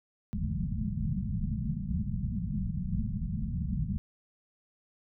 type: low-pass noise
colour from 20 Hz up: white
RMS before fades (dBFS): -32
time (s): 0.33-3.98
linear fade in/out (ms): 0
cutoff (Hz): 220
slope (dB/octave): 96
effects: none